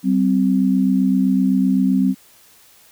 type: tone pair together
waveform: sine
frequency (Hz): 192.21 / 260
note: G3 / C4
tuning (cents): -34 / -11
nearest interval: perfect fourth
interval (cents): 523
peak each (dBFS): -16 / -16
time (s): 0.03-2.15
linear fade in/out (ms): 50
effects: white hiss -50 dBFS RMS until 2.91 s